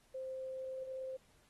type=tone; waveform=sine; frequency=523.3 Hz; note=C5; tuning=in tune; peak=-40 dBFS; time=0.14-1.17 s; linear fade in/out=10 ms; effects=pink hiss -70 dBFS RMS until 1.49 s + AAC 32 kbps